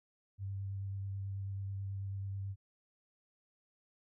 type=tone with vibrato; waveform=sine; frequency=98 Hz; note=G2; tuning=in tune; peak=-37 dBFS; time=0.38-2.56 s; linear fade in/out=50 ms; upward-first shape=sine; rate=9.2 Hz; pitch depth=14 cents each way; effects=none